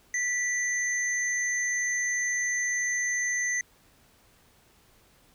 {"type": "tone pair together", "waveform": "sine", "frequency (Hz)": [1963, 6237], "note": ["B6", "G8"], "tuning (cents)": [-11, -10], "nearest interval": "octave + minor sixth", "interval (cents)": 2001, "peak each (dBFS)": [-26, -30], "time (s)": [0.14, 3.61], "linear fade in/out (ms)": 2, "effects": ["tanh soft clip ceiling -19 dBFS", "pink hiss -61 dBFS RMS until 5.34 s"]}